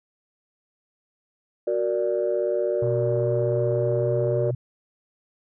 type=chord; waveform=sine; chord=Gb augmented; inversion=none; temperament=equal; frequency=370 / 466.2 / 587.3 Hz; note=Gb4 / Bb4 / D5; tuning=0 / 0 / 0 cents; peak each=-25 / -26 / -24 dBFS; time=1.67-4.51 s; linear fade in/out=5 ms
type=tone with pitch glide; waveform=sine; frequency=122.3 to 124.73 Hz; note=B2 to B2; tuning=-16 to +18 cents; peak=-24 dBFS; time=2.82-4.55 s; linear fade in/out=5 ms; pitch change=+34 cents; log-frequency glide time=3.66-4.18 s
effects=tanh soft clip ceiling -13 dBFS